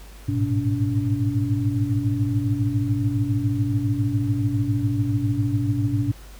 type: tone cluster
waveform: sine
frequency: 103.2 / 110.4 / 123.3 / 287.3 Hz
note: G#2 / A2 / B2 / D4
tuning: -10 / +6 / -2 / -38 cents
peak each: -25 dBFS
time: 0.28-6.12 s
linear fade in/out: 10 ms
effects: added 50 Hz sine -40 dBFS peak until 6.39 s + pink hiss -48 dBFS RMS until 6.39 s